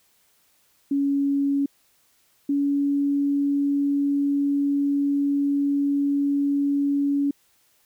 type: tone pair in turn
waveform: sine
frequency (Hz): 280 / 282.8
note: C#4 / C#4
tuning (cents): +18 / +35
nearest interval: unison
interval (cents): 17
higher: second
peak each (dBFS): -19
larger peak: neither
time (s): 0.91-1.66 / 2.49-7.31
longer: second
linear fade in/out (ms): 5
effects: white hiss -63 dBFS RMS until 7.85 s